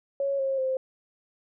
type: tone with pitch steps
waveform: sine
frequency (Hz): 554 / 538.5 / 523.5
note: C#5 / C5 / C5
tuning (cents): -1 / +50 / +1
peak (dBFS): -24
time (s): 0.2-0.77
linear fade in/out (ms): 2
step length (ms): 190
effects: none